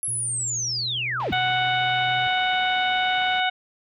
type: linear sweep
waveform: sine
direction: down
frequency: 11175 to 31.4 Hz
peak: -24 dBFS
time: 0.03-1.33 s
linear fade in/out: 0 ms
type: tone with pitch glide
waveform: triangle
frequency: 119.7 to 125.43 Hz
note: A#2 to B2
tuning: +46 to +27 cents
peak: -33 dBFS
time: 0.08-2.27 s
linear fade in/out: 0 ms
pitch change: +81 cents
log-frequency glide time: 0.61-1.17 s
type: low-pass noise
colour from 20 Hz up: white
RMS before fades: -41 dBFS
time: 1.2-3.4 s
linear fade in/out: 0 ms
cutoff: 3200 Hz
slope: 24 dB/octave
type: harmonic tone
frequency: 740 Hz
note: F#5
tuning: in tune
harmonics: 1 / 2 / 3 / 4 / 5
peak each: -23 / -26 / -28 / -29 / -30 dBFS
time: 1.32-3.5 s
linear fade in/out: 10 ms
effects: none